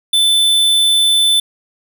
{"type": "tone", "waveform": "square", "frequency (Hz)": 3520, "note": "A7", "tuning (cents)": 0, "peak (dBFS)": -10, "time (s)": [0.13, 1.4], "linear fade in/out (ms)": 5, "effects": []}